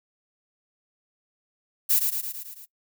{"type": "noise with echo", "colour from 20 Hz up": "violet", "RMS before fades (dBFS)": -20, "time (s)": [1.89, 2], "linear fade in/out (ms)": 20, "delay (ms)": 110, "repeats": 6, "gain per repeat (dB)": -4, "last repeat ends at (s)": 2.66, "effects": ["noise-tail reverb RT60 0.1 s tail -20 dB re dry"]}